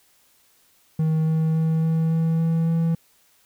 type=tone with pitch steps; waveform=triangle; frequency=158.4 / 159.5 / 160.61 / 161.73 / 162.85 / 163.99 / 165.13 Hz; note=D#3 / D#3 / E3 / E3 / E3 / E3 / E3; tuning=+31 / +43 / -45 / -33 / -21 / -9 / +3 cents; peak=-16 dBFS; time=0.99-2.95 s; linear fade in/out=5 ms; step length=280 ms; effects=white hiss -60 dBFS RMS until 3.45 s